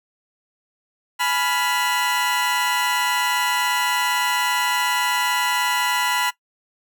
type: chord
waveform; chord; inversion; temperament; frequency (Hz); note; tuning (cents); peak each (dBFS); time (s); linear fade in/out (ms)
20% pulse; F diminished; first; equal with one note detuned; 844.2 / 987.8 / 1396.9; Ab5 / Cb6 / F6; +28 / 0 / 0; -22 / -16 / -21; 1.19-6.31; 20
effects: noise-tail reverb RT60 0.1 s tail -19 dB re dry